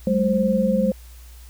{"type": "tone cluster", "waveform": "sine", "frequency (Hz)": [192.4, 213.1, 524], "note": ["G3", "G#3", "C5"], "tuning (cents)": [-32, 45, 2], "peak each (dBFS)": -21, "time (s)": [0.07, 0.92], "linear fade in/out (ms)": 2, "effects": ["added 60 Hz sine -40 dBFS peak until 1.49 s", "white hiss -51 dBFS RMS until 1.49 s"]}